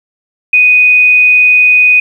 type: tone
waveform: sine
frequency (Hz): 2489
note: D#7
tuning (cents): 0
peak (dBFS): -3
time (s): 0.53-2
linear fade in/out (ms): 5
effects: 7-bit